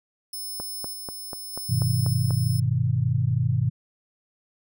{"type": "tone with tremolo", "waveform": "10% pulse", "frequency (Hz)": 5220, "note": "E8", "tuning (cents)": -18, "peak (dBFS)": -26, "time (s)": [0.33, 2.6], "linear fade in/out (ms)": 5, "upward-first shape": "square", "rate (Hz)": 0.83, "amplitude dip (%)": 30}
{"type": "click train", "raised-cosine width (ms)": 1, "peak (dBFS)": -20, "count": 8, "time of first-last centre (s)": [0.6, 2.307], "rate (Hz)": 4.1}
{"type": "chord", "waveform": "sine", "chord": "G augmented", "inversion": "none", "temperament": "equal with one note detuned", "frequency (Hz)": [100.29, 123.47, 155.56], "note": ["G2", "B2", "D#3"], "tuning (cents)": [40, 0, 0], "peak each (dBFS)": [-26, -22, -27], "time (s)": [1.69, 3.7], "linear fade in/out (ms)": 10}
{"effects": []}